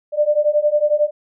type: beating tone pair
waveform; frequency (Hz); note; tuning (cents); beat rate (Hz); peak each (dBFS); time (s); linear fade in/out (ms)
sine; 590 / 601; D5 / D5; +8 / +40; 11; -17 / -16; 0.12-1.11; 50
effects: none